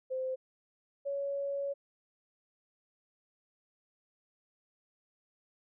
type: tone pair in turn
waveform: sine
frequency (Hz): 519 / 559.8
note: C5 / C#5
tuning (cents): -14 / +17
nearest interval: minor second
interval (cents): 131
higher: second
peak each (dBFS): -32 / -32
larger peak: neither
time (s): 0.1-0.36 / 1.05-1.74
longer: second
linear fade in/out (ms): 20
effects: none